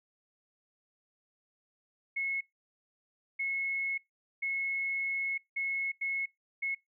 sine tone bursts at uneven times, 2182 Hz, C#7, 28 cents flat, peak -30 dBFS, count 6, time 2.16-2.41 / 3.39-3.98 / 4.42-5.38 / 5.56-5.92 / 6.01-6.26 / 6.62-6.75 s, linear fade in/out 10 ms, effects noise-tail reverb RT60 0.2 s tail -25 dB re dry

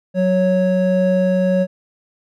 triangle tone pair together, 185 / 553.4 Hz, F#3 / C#5, 0 / -3 cents, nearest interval octave + perfect fifth, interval 1897 cents, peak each -14 dBFS, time 0.14-1.67 s, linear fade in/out 50 ms, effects none

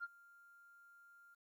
sine tone with ADSR envelope, 1396.9 Hz, F6, in tune, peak -38 dBFS, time 0-1.35 s, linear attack 36 ms, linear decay 34 ms, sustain -23 dB, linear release 13 ms, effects tanh soft clip ceiling -36 dBFS + 13-bit

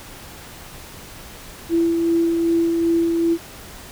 sine tone with tremolo, 334.5 Hz, E4, 25 cents sharp, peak -14 dBFS, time 1.69-3.38 s, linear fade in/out 50 ms, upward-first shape sine, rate 2.6 Hz, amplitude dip 30%, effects pink hiss -39 dBFS RMS until 3.91 s

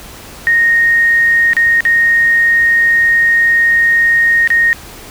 sine tone with dropouts, 1859 Hz, A#6, 5 cents flat, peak -7 dBFS, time 0.47-4.73 s, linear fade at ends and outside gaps 0 ms, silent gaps 1.533-1.567 / 1.806-1.852 / 4.475-4.503 s, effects pink hiss -33 dBFS RMS until 5.1 s

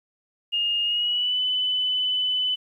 sine tone with pitch glide, 2839 to 3006 Hz, F7 to F#7, +28 to +27 cents, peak -21 dBFS, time 0.52-2.56 s, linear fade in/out 20 ms, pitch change +99 cents, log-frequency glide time 0.83-1.39 s, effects 10-bit

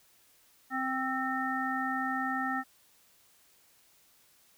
harmonic tone with a mistuned harmonic, 261.4 Hz, C4, 1 cent flat, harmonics 1 / 3 / 5 / 7, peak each -35 / -35 / -35 / -35 dBFS, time 0.7-2.64 s, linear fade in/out 50 ms, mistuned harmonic 5, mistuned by +19 cents, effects white hiss -64 dBFS RMS until 4.57 s

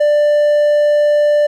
triangle tone, 591 Hz, D5, 11 cents sharp, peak -7 dBFS, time 0-1.47 s, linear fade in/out 10 ms, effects none

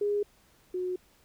sine tone pair in turn, 411 / 364.7 Hz, G#4 / F#4, -18 / -25 cents, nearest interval major second, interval 207 cents, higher first, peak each -25 / -29 dBFS, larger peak first, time 0.01-0.23 / 0.74-0.96 s, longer neither, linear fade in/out 5 ms, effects pink hiss -63 dBFS RMS until 1.24 s

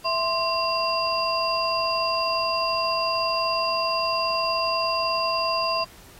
sine tone cluster, 658 / 1046 / 2739 / 4792 Hz, E5 / C6 / F7 / D8, -3 / -1 / -34 / +34 cents, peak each -27 / -25 / -31 / -27 dBFS, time 0.04-5.85 s, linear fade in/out 20 ms, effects pink hiss -49 dBFS RMS until 6.19 s + AAC 48 kbps

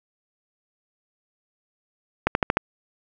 accelerating click train, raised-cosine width 0.5 ms, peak -3 dBFS, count 5, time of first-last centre 2.27-2.57 s, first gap 81 ms, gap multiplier 0.95, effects none

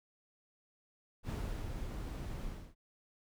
brown noise with ADSR envelope, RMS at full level -37 dBFS, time 1.23-2.75 s, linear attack 68 ms, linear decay 380 ms, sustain -4 dB, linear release 300 ms, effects none

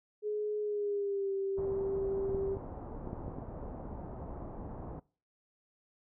sine tone with pitch glide, 421 to 390.5 Hz, G#4 to G4, +24 to -7 cents, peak -31 dBFS, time 0.22-2.58 s, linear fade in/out 50 ms, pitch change -131 cents, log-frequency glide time 0.6-1.32 s
pink low-pass noise, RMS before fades -43 dBFS, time 1.57-5 s, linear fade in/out 10 ms, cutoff 910 Hz, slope 24 dB/octave
clicks, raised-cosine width 3 ms, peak -27 dBFS, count 7, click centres 2.293 / 2.347 / 2.57 / 3.073 / 3.131 / 3.281 / 3.386 s
effects noise-tail reverb RT60 0.4 s tail -23 dB re dry

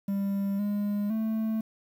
triangle tone with pitch steps, 198.2 / 205.3 / 220.5 Hz, G3 / G#3 / A3, +19 / -20 / +4 cents, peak -24 dBFS, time 0.08-1.61 s, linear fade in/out 5 ms, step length 510 ms, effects 9-bit

